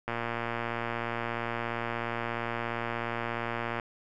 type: click train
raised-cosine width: 0.5 ms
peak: -17 dBFS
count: 436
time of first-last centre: 0.08-3.798 s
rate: 117 Hz
effects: none